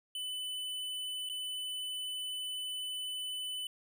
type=tone with dropouts; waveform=square; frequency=3004 Hz; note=F#7; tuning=26 cents sharp; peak=-37 dBFS; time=0.15-3.67 s; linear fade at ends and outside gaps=2 ms; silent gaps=1.29-1.297 s; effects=none